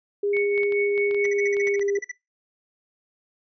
sine tone with pitch glide, 406.4 to 401.7 Hz, G#4 to G4, -38 to +42 cents, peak -21 dBFS, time 0.23-1.99 s, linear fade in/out 5 ms, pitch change -20 cents, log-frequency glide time 1.21-1.85 s
sine tone with tremolo, 2217 Hz, C#7, in tune, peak -24 dBFS, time 0.33-1.79 s, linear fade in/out 5 ms, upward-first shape sine, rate 4.7 Hz, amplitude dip 65%
clicks, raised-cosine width 0.3 ms, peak -24 dBFS, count 11, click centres 0.368 / 0.578 / 0.633 / 0.723 / 0.978 / 1.111 / 1.146 / 1.253 / 1.568 / 1.673 / 1.795 s
square tone bursts, 1975.5 Hz, B6, in tune, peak -30 dBFS, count 13, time 1.24-2.116 s, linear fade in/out 5 ms, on 24 ms, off 47 ms
effects noise-tail reverb RT60 0.2 s tail -20 dB re dry + resampled to 16000 Hz

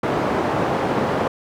white band-pass noise, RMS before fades -21 dBFS, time 0.03-1.28 s, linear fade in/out 5 ms, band 110 to 770 Hz, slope 12 dB/octave, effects none

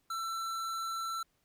sine tone with hard clipping, 1339 Hz, E6, 27 cents sharp, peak -36 dBFS, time 0.1-1.23 s, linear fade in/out 5 ms, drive 17 dB, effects pink hiss -75 dBFS RMS until 1.44 s

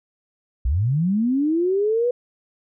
sine linear sweep, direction up, 53.7 to 497.6 Hz, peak -17 dBFS, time 0.65-2.11 s, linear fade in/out 5 ms, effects none

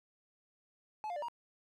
triangle tone with pitch steps, 858 / 703 / 589 / 947 Hz, A5 / F5 / D5 / A#5, -44 / +11 / +5 / +27 cents, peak -35 dBFS, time 1.04-1.284 s, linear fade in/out 0 ms, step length 61 ms, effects none

